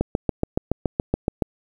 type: click train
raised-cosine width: 2 ms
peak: -6 dBFS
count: 11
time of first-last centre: 0.01-1.422 s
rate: 7.08 Hz
effects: 8-bit